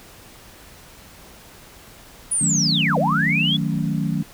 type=linear two-way sweep; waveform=sine; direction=down then up; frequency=9980 to 460 to 3470 Hz; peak=-18 dBFS; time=2.31-3.57 s; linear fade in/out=10 ms; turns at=2.98 s
type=chord; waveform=sine; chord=D# half-diminished seventh; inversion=none; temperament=equal with one note detuned; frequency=157.1 / 185 / 220 / 277.2 Hz; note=D#3 / F#3 / A3 / C#4; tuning=+17 / 0 / 0 / 0 cents; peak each=-23 / -25 / -26 / -29 dBFS; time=2.41-4.23 s; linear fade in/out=5 ms
effects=pink hiss -45 dBFS RMS until 4.33 s